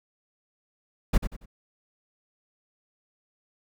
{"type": "noise with echo", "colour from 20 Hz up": "brown", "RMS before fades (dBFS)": -18, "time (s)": [1.13, 1.18], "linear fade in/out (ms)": 10, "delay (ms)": 93, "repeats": 3, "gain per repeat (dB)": -10, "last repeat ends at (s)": 1.459, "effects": []}